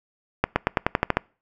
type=accelerating click train; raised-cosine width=0.5 ms; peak=-3 dBFS; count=9; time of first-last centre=0.44-1.17 s; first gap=120 ms; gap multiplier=0.92; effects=noise-tail reverb RT60 0.4 s tail -26 dB re dry